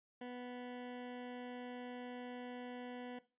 20% pulse tone, 246.9 Hz, B3, in tune, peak -40 dBFS, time 0.21-3.19 s, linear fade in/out 5 ms, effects noise-tail reverb RT60 0.3 s tail -17 dB re dry + resampled to 8000 Hz

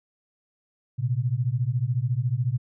sine beating tone pair, 116.54 / 130.54 Hz, A#2 / C3, 0 / -4 cents, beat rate 14 Hz, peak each -25 / -25 dBFS, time 0.98-2.58 s, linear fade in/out 20 ms, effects none

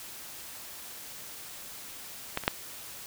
clicks, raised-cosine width 0.3 ms, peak -12 / -22 / -6 dBFS, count 3, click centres 2.374 / 2.437 / 2.479 s, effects white hiss -44 dBFS RMS until 3.06 s

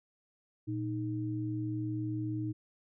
sine tone pair together, 116.78 / 311.1 Hz, A#2 / D#4, +4 / 0 cents, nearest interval octave + perfect fourth, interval 1696 cents, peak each -35 / -35 dBFS, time 0.67-2.53 s, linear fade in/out 20 ms, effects none

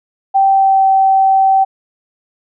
sine tone with pitch glide, 779 to 771.8 Hz, G5 to G5, -11 to -27 cents, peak -7 dBFS, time 0.34-1.65 s, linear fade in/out 20 ms, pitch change -16 cents, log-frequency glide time 0.49-0.85 s, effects none

